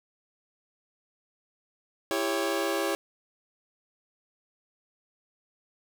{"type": "chord", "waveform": "sawtooth", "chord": "C# diminished", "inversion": "first", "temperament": "just", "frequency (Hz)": [332.6, 399.1, 554.4], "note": ["E4", "G4", "C#5"], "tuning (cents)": [16, 31, 0], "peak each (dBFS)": -27, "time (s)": [2.11, 2.95], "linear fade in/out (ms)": 0, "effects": []}